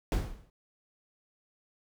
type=noise with exponential decay; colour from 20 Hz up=brown; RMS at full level=-23 dBFS; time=0.12-0.5 s; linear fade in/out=1 ms; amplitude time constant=81 ms; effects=none